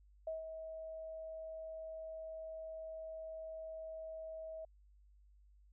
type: tone with ADSR envelope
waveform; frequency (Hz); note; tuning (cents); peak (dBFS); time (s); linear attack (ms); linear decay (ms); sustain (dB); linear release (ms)
sine; 641; E5; -49; -37; 0.27-4.65; 4; 150; -7; 4
effects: added 50 Hz sine -62 dBFS peak until 5.72 s